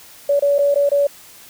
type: tone with dropouts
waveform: sine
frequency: 569 Hz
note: C#5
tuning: 45 cents sharp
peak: -12 dBFS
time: 0.29-1.07 s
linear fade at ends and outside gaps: 5 ms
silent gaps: 0.395-0.422 / 0.584-0.589 / 0.744-0.757 / 0.892-0.916 s
effects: white hiss -43 dBFS RMS until 1.49 s